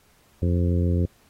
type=harmonic tone; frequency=87.31 Hz; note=F2; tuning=in tune; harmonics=1 / 2 / 3 / 4 / 5 / 6; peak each=-20 / -26 / -30 / -32 / -34 / -36 dBFS; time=0.42-1.06 s; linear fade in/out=5 ms; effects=pink hiss -60 dBFS RMS until 1.29 s + AAC 48 kbps